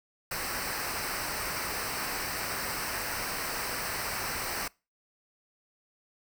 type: noise with comb filter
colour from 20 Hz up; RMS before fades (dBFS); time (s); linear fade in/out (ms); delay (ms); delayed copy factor
pink; -34; 0.31-4.68; 5; 0.29; -0.7
effects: noise-tail reverb RT60 0.3 s tail -25 dB re dry